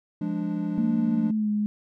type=chord; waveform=triangle; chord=D diminished; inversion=first; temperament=equal; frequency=174.61 / 207.7 / 293.7 Hz; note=F3 / Ab3 / D4; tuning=0 / 0 / 0 cents; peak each=-28 dBFS; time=0.21-1.31 s; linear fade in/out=5 ms
type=tone with pitch glide; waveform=sine; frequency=228.5 to 209.5 Hz; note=A#3 to G#3; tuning=-34 to +15 cents; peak=-22 dBFS; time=0.78-1.66 s; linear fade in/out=0 ms; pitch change=-151 cents; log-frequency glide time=1.13-1.5 s
effects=none